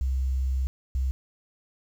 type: tone pair in turn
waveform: sine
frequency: 65.41 / 65.41 Hz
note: C2 / C2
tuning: 0 / 0 cents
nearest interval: unison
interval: 0 cents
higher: neither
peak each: -23 dBFS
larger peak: neither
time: 0.01-0.67 / 0.95-1.11 s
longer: first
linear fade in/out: 0 ms
effects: 9-bit